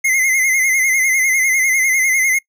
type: tone with vibrato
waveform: square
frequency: 2093 Hz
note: C7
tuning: in tune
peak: -13 dBFS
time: 0.04-2.39 s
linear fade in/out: 10 ms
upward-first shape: sine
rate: 10 Hz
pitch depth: 64 cents each way
effects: noise-tail reverb RT60 0.1 s tail -23 dB re dry